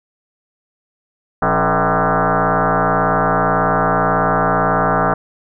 sine tone with frequency modulation, 276.9 Hz, C#4, 2 cents flat, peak -12 dBFS, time 1.42-5.14 s, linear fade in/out 5 ms, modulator 153 Hz, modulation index 7.9, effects none

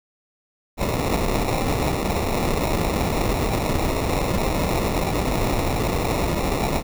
pink noise with sample-and-hold, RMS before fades -22 dBFS, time 0.77-6.83 s, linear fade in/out 50 ms, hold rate 1575 Hz, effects none

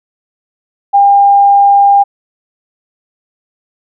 sine tone, 802 Hz, G5, 39 cents sharp, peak -3 dBFS, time 0.93-2.04 s, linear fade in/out 20 ms, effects none

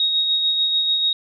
sine tone with tremolo, 3763 Hz, A#7, 16 cents sharp, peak -15 dBFS, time 0-1.13 s, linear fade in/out 2 ms, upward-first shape sine, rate 6.8 Hz, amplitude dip 35%, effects none

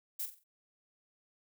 violet noise with echo, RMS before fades -37 dBFS, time 0.19-0.26 s, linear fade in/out 10 ms, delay 45 ms, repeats 4, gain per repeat -9 dB, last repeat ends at 0.44 s, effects none

